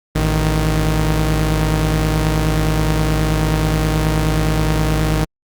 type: tone pair together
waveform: sawtooth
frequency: 55 / 155.56 Hz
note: A1 / D#3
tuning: 0 / 0 cents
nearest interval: octave + tritone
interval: 1800 cents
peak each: -13 dBFS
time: 0.15-5.25 s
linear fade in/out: 10 ms
effects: Opus 48 kbps